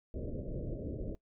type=low-pass noise; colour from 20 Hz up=pink; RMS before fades=-39 dBFS; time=0.14-1.15 s; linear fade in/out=0 ms; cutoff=610 Hz; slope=96 dB/octave; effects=noise-tail reverb RT60 0.1 s tail -20 dB re dry